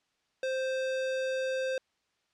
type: tone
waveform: square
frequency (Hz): 523.3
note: C5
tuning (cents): 0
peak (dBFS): -30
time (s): 0.43-1.78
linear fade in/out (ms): 2
effects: white hiss -75 dBFS RMS until 2.33 s + low-pass 5000 Hz 12 dB/octave